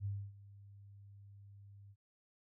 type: tone with ADSR envelope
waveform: sine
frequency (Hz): 100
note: G2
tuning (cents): +35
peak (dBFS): -35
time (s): 0-1.96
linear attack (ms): 53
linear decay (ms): 270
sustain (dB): -19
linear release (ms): 52
effects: none